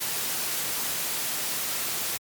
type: noise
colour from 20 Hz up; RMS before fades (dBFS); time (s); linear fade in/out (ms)
white; -29; 0-2.18; 20
effects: high-pass 100 Hz 12 dB/octave + MP3 96 kbps